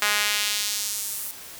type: tone with high-pass filter sweep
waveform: sawtooth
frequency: 207.7 Hz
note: G#3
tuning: in tune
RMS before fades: -26 dBFS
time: 0.02-1.31 s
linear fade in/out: 0 ms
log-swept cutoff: 1500 to 12000 Hz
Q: 0.99
effects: white hiss -41 dBFS RMS until 1.59 s